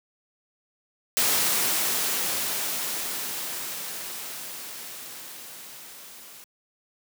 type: noise with level ramp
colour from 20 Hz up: white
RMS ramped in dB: -22 to -46 dBFS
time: 1.17-6.44 s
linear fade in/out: 0 ms
effects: high-pass 150 Hz 12 dB/octave